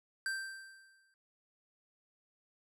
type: tone with exponential decay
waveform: square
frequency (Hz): 1568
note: G6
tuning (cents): 0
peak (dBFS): -33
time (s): 0.26-1.14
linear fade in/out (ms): 1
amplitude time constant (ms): 190
effects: low-pass 12000 Hz 12 dB/octave